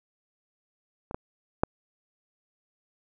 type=clicks; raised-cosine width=1 ms; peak=-23 / -17 / -7 dBFS; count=3; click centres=1.111 / 1.145 / 1.635 s; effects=none